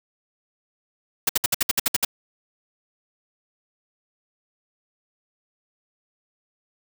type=noise bursts; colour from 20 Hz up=white; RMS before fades=-19 dBFS; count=10; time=1.27-2.049 s; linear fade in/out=5 ms; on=23 ms; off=61 ms; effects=none